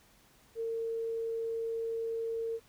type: tone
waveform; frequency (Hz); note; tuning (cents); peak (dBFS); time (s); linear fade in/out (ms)
sine; 455.3; A#4; -41; -32; 0.55-2.6; 50
effects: pink hiss -63 dBFS RMS until 2.68 s